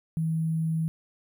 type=tone with sample-and-hold; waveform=sine; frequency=161.2 Hz; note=E3; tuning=38 cents flat; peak=-24 dBFS; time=0.17-0.88 s; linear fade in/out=0 ms; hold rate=11025 Hz; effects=none